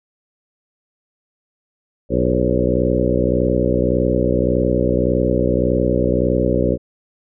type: harmonic tone with a mistuned harmonic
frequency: 61.74 Hz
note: B1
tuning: in tune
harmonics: 1 / 2 / 3 / 4 / 5 / 6 / 7 / 8 / 9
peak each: -23 / -23 / -23 / -23 / -23 / -23 / -23 / -23 / -23 dBFS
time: 2.09-6.78 s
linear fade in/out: 50 ms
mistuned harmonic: 8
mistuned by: +42 cents
effects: none